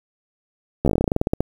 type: slowing click train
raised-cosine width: 2 ms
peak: -5 dBFS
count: 17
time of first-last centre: 0.85-1.406 s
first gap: 13 ms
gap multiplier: 1.12
effects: 7-bit